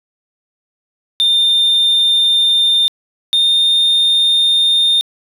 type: tone pair in turn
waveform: sine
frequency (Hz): 3612 / 3641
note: A7 / A#7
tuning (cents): +45 / -41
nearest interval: unison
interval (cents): 14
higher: second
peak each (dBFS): -7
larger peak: neither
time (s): 1.2-2.88 / 3.33-5.01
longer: neither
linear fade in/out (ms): 0
effects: tanh soft clip ceiling -8 dBFS + 8-bit